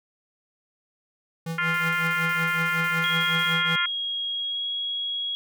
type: tone with tremolo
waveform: square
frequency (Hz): 164.6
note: E3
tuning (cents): -2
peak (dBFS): -27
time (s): 1.46-3.76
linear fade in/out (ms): 5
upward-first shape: triangle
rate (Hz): 5.4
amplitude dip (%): 90
type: harmonic tone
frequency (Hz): 349.8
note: F4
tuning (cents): +3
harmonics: 3 / 4 / 5 / 6 / 7 / 8 / 9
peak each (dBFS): -34 / -25 / -32 / -28 / -35 / -39 / -40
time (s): 1.58-3.86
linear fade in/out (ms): 5
type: noise bursts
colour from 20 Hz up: white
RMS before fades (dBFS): -44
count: 10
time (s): 1.74-3.537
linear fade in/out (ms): 2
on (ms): 150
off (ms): 33
type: tone with pitch glide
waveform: sine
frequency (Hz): 3285 to 3316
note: G#7 to G#7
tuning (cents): -20 to -3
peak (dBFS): -26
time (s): 3.04-5.35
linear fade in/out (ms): 0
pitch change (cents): +17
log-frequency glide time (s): 4.3-4.66
effects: none